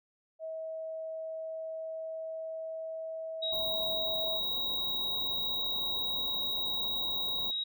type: tone with pitch glide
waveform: sine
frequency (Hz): 642 to 646.1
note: E5 to E5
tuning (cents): -46 to -35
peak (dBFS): -36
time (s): 0.39-4.41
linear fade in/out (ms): 50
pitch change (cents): +11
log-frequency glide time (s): 1.04-3.58
type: tone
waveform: sine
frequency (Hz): 3813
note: A#7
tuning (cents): +38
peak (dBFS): -31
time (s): 3.42-7.64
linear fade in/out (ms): 10
type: band-stop noise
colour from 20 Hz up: white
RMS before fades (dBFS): -40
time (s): 3.52-7.51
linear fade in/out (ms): 5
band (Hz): 1100 to 15000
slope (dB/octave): 96
effects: none